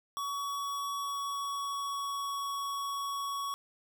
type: tone with pitch glide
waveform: square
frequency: 1127 to 1118.6 Hz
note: C#6 to C#6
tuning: +28 to +15 cents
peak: -34 dBFS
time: 0.17-3.54 s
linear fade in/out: 0 ms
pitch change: -13 cents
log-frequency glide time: 0.45-2.5 s
effects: none